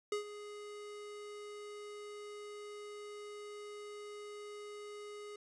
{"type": "tone with ADSR envelope", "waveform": "square", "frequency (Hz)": 415.3, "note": "G#4", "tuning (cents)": 0, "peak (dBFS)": -33, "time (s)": [0.12, 5.36], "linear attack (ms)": 3, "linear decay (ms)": 110, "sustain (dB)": -13, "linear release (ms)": 4, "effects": ["resampled to 22050 Hz", "11-bit"]}